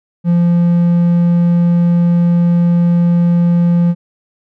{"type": "tone", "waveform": "triangle", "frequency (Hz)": 172.6, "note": "F3", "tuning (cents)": -20, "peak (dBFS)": -6, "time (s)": [0.24, 3.95], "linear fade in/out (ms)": 50, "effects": []}